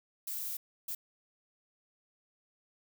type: noise bursts at uneven times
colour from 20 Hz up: violet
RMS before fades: -38 dBFS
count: 2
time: 0.27-0.57 / 0.88-0.95 s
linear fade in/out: 5 ms
effects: none